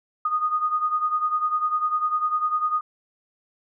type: beating tone pair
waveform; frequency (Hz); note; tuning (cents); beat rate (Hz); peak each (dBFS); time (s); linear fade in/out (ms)
sine; 1235 / 1245; D#6 / D#6; -13 / +1; 10; -22 / -27; 0.25-2.81; 5
effects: none